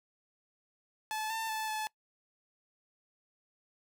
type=tone with pitch steps; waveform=sawtooth; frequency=866 / 894 / 874 / 864 Hz; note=A5 / A5 / A5 / A5; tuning=-28 / +27 / -12 / -32 cents; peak=-30 dBFS; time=1.11-1.87 s; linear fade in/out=0 ms; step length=190 ms; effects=noise-tail reverb RT60 0.1 s tail -23 dB re dry